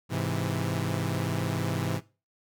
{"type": "chord", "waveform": "sawtooth", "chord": "Ab augmented", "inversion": "none", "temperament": "equal", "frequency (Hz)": [103.83, 130.81, 164.81], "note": ["Ab2", "C3", "E3"], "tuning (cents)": [0, 0, 0], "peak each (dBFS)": -28, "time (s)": [0.09, 2.01], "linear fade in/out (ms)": 50, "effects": ["noise-tail reverb RT60 0.3 s tail -18 dB re dry"]}